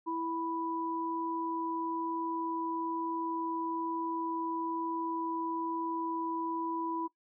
sine tone pair together, 329.6 / 987.7 Hz, E4 / B5, 0 / 0 cents, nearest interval octave + perfect fifth, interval 1900 cents, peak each -35 / -35 dBFS, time 0.06-7.08 s, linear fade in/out 20 ms, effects noise-tail reverb RT60 0.1 s tail -19 dB re dry

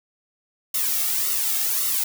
blue noise with flanger, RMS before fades -23 dBFS, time 0.74-2.04 s, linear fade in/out 5 ms, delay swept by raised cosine 1.2 to 2.05 ms, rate 1.8 Hz, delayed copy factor -0.85, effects none

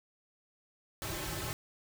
pink noise with comb filter, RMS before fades -38 dBFS, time 1.02-1.53 s, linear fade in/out 0 ms, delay 4.2 ms, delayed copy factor -0.95, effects none

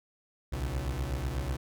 30% pulse beating tone pair, 61.7 / 69.8 Hz, B1 / C#2, -1 / +13 cents, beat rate 8.1 Hz, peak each -31 dBFS, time 0.52-1.57 s, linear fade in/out 10 ms, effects none

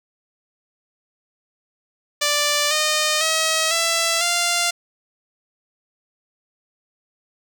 5% pulse tone with pitch steps, 587.3 / 612.6 / 639 / 666.5 / 695.2 Hz, D5 / D#5 / D#5 / E5 / F5, 0 / -27 / +46 / +19 / -8 cents, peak -6 dBFS, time 2.21-4.71 s, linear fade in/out 10 ms, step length 500 ms, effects none

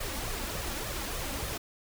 pink noise with flanger, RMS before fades -35 dBFS, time 0-1.58 s, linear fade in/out 10 ms, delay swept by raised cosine 1.6 to 3.7 ms, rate 3.4 Hz, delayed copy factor +0.6, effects none

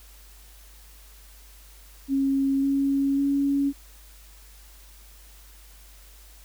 sine tone with pitch steps, 272.6 / 276.1 / 279.7 Hz, C#4 / C#4 / C#4, -29 / -7 / +16 cents, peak -20 dBFS, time 2.08-3.73 s, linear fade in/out 50 ms, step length 550 ms, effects added 50 Hz sine -48 dBFS peak until 6.44 s + white hiss -53 dBFS RMS until 6.44 s

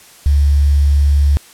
sine tone with quantisation, 71.5 Hz, D2, 46 cents flat, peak -8 dBFS, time 0.26-1.37 s, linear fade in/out 0 ms, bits 6, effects white hiss -42 dBFS RMS until 1.53 s + low-pass 12000 Hz 12 dB/octave

